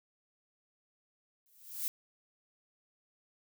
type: noise with exponential growth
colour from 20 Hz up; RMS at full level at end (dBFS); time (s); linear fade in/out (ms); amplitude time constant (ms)
violet; -32; 1.46-1.88; 0; 91
effects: none